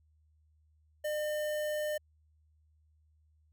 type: tone with notch filter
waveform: square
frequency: 604 Hz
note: D5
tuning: 48 cents sharp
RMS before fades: -34 dBFS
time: 1.04-1.98 s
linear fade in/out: 10 ms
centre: 4700 Hz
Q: 1.4
effects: added 77 Hz sine -65 dBFS peak until 3.52 s